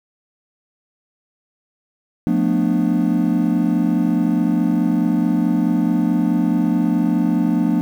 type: chord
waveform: triangle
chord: B half-diminished seventh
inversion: second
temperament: just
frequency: 177.8 / 222.2 / 246.9 / 296.3 Hz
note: F3 / A3 / B3 / D4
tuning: +31 / +17 / 0 / +15 cents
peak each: -18 dBFS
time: 2.27-7.81 s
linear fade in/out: 0 ms
effects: tanh soft clip ceiling -3 dBFS + 8-bit